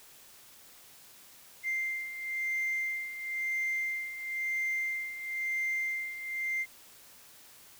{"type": "beating tone pair", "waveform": "sine", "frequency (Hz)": [2093, 2093.99], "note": ["C7", "C7"], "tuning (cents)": [0, 1], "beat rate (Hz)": 0.99, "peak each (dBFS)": [-36, -31], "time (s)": [1.63, 6.66], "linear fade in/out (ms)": 50, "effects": ["tanh soft clip ceiling -26 dBFS", "white hiss -55 dBFS RMS until 7.79 s"]}